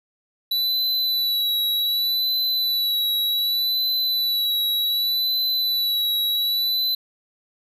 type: tone with vibrato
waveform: square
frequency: 3951 Hz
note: B7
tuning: in tune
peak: -20 dBFS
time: 0.51-6.95 s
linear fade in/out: 5 ms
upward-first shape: sine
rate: 0.66 Hz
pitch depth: 33 cents each way
effects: none